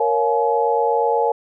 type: chord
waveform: sine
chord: Bb minor seventh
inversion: none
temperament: equal with one note detuned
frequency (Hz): 466.2 / 554.4 / 698.5 / 849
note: Bb4 / Db5 / F5 / Ab5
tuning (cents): 0 / 0 / 0 / +38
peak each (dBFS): -19 / -23 / -25 / -19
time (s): 0-1.32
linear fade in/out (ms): 5
effects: none